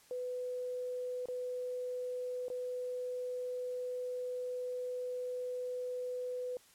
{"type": "tone with dropouts", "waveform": "sine", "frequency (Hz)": 498.9, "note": "B4", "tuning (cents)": 17, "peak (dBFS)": -36, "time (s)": [0.11, 6.57], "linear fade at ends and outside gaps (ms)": 1, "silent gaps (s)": [[1.257, 1.285], [2.483, 2.501]], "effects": ["white hiss -63 dBFS RMS until 6.74 s", "low-pass 12000 Hz 12 dB/octave"]}